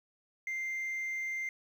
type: tone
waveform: sine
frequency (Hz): 2093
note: C7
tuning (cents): 0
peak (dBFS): -31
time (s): 0.47-1.49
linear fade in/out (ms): 2
effects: tanh soft clip ceiling -32 dBFS + 10-bit